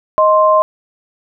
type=tone pair together; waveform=sine; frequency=624.3 / 1050 Hz; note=D#5 / C6; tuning=+6 / +6 cents; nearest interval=major sixth; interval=900 cents; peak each=-10 dBFS; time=0.18-0.62 s; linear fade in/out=0 ms; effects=none